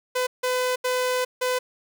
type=tone bursts at uneven times; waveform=sawtooth; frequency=504 Hz; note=B4; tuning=35 cents sharp; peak=-18 dBFS; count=4; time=0.15-0.27 / 0.43-0.76 / 0.84-1.25 / 1.41-1.59 s; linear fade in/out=10 ms; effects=none